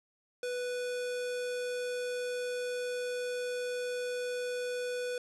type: tone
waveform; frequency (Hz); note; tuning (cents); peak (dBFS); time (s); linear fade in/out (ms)
square; 493.9; B4; 0; -34; 0.43-5.18; 2
effects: resampled to 24000 Hz + 10-bit